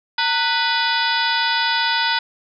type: harmonic tone with a mistuned harmonic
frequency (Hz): 493.9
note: B4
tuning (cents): 0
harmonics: 2 / 3 / 4 / 5 / 6 / 7 / 8 / 9 / 10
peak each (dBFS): -22 / -22 / -27 / -29 / -30 / -25 / -27 / -31 / -27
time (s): 0.18-2.19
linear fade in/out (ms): 5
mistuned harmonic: 2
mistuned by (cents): -130
effects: none